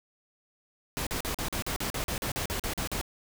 pink noise bursts, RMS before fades -32 dBFS, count 15, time 0.97-3.013 s, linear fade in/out 0 ms, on 97 ms, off 42 ms, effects none

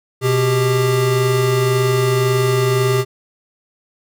square tone pair together, 125.14 / 397.3 Hz, B2 / G4, +23 / +23 cents, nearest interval octave + minor sixth, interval 2000 cents, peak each -17 dBFS, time 0.21-3.05 s, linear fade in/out 50 ms, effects none

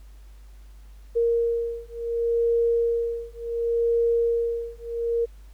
sine beating tone pair, 466.2 / 466.89 Hz, A#4 / A#4, 0 / +3 cents, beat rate 0.69 Hz, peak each -24 / -24 dBFS, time 1.15-5.26 s, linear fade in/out 20 ms, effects added 50 Hz sine -43 dBFS peak until 5.53 s + pink hiss -61 dBFS RMS until 5.53 s

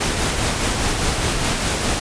pink noise with tremolo, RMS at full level -19 dBFS, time 0-2 s, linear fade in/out 10 ms, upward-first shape sine, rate 4.9 Hz, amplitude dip 30%, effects resampled to 22050 Hz

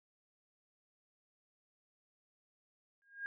sine tone with exponential growth, 1623 Hz, G#6, 40 cents flat, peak -35 dBFS, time 3.02-3.26 s, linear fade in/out 0 ms, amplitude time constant 51 ms, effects none

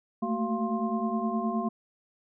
sine tone cluster, 217.6 / 227.2 / 377.4 / 692 / 1056 Hz, A3 / A#3 / F#4 / F5 / C6, -19 / -44 / +34 / -16 / +16 cents, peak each -32 / -30 / -36 / -34 / -35 dBFS, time 0.22-1.69 s, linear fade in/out 10 ms, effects none

